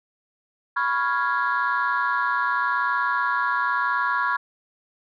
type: chord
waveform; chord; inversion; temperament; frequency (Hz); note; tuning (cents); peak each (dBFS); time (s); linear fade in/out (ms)
sine; C# dominant seventh; third; equal; 987.8 / 1108.7 / 1396.9 / 1661.2; B5 / C#6 / E#6 / G#6; 0 / 0 / 0 / 0; -25; 0.76-4.37; 10
effects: tanh soft clip ceiling -14 dBFS